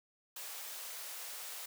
white high-pass noise, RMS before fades -45 dBFS, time 0.36-1.66 s, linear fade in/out 5 ms, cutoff 470 Hz, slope 24 dB/octave, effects none

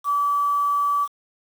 sine tone with quantisation, 1151 Hz, D6, 35 cents flat, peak -18 dBFS, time 0.04-1.08 s, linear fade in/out 50 ms, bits 7, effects none

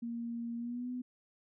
sine tone with pitch glide, 234.1 to 249.5 Hz, A#3 to B3, +8 to +18 cents, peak -36 dBFS, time 0.02-1.02 s, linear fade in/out 10 ms, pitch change +110 cents, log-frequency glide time 0.57-0.9 s, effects none

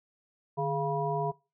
harmonic tone with a mistuned harmonic, 138.59 Hz, C#3, in tune, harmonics 1 / 3 / 5 / 7, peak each -33 / -33 / -33 / -33 dBFS, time 0.57-1.32 s, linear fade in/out 20 ms, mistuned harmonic 1, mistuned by +140 cents, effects noise-tail reverb RT60 0.3 s tail -23 dB re dry

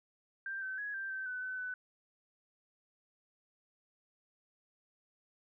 sine tone with pitch steps, 1579 / 1535 / 1670 / 1575 / 1548 / 1500 / 1515 / 1500 Hz, G6 / G6 / G#6 / G6 / G6 / F#6 / F#6 / F#6, +12 / -37 / +9 / +8 / -22 / +23 / +40 / +23 cents, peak -37 dBFS, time 0.46-1.74 s, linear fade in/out 2 ms, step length 160 ms, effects none

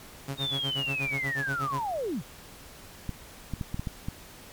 sawtooth tone with tremolo, 137.5 Hz, C#3, 14 cents flat, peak -26 dBFS, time 0.28-1.82 s, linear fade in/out 2 ms, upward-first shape sine, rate 8.3 Hz, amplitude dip 100%
sine linear sweep, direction down, 3729 to 103.83 Hz, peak -28 dBFS, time 0.37-2.23 s, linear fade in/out 50 ms
clicks, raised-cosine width 5 ms, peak -19 dBFS, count 7, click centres 3.093 / 3.537 / 3.612 / 3.744 / 3.795 / 3.872 / 4.085 s
effects pink hiss -48 dBFS RMS until 4.52 s + MP3 96 kbps

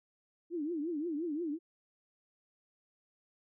sine tone with vibrato, 318.3 Hz, D#4, 39 cents sharp, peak -33 dBFS, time 0.5-1.59 s, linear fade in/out 50 ms, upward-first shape triangle, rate 5.7 Hz, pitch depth 220 cents each way, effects none

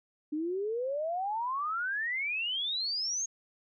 sine exponential sweep, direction up, 293.7 to 6645 Hz, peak -30 dBFS, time 0.32-3.26 s, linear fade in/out 10 ms, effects none

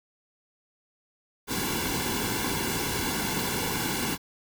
pink noise with comb filter, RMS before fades -29 dBFS, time 1.47-4.18 s, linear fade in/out 50 ms, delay 1.6 ms, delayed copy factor -0.8, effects none

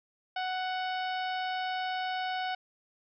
harmonic tone, 742 Hz, F#5, 5 cents sharp, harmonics 1 / 2 / 3 / 4 / 5 / 6 / 7, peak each -32 / -38 / -43 / -42 / -46 / -50 / -51 dBFS, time 0.36-2.55 s, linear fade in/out 5 ms, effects none

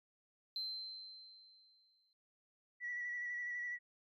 sine tone with exponential decay, 4101 Hz, C8, 36 cents flat, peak -36 dBFS, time 0.56-2.13 s, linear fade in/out 1 ms, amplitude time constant 340 ms
sine tone with vibrato, 1944 Hz, B6, 28 cents flat, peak -38 dBFS, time 2.8-3.79 s, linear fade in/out 50 ms, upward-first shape square, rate 12 Hz, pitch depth 18 cents each way
effects tanh soft clip ceiling -33 dBFS + MP3 96 kbps

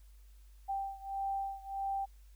sine beating tone pair, 784 / 785.6 Hz, G5 / G5, 0 / +4 cents, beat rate 1.6 Hz, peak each -37 / -39 dBFS, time 0.68-2.06 s, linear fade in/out 20 ms, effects added 50 Hz sine -54 dBFS peak until 2.35 s + white hiss -71 dBFS RMS until 2.35 s

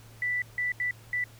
sine tone bursts at uneven times, 1975.5 Hz, B6, in tune, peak -26 dBFS, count 4, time 0.22-0.42 / 0.58-0.72 / 0.8-0.91 / 1.13-1.24 s, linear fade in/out 2 ms, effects added 112 Hz sine -50 dBFS peak until 1.39 s + pink hiss -55 dBFS RMS until 1.39 s

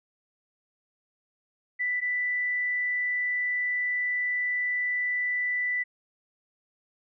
sine tone pair in turn, 1980 / 1980 Hz, B6 / B6, +4 / +4 cents, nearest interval unison, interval 0 cents, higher neither, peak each -25 dBFS, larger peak neither, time 1.79-2.01 / 2.01-5.84 s, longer second, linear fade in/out 20 ms, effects none

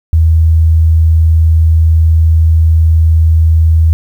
sine tone, 80.6 Hz, E2, 38 cents flat, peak -4 dBFS, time 0.13-3.93 s, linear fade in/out 0 ms, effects 7-bit

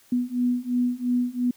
sine beating tone pair, 244.6 / 247.5 Hz, B3 / B3, -16 / +4 cents, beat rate 2.9 Hz, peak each -25 / -24 dBFS, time 0.12-1.51 s, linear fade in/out 5 ms, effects white hiss -57 dBFS RMS until 1.56 s

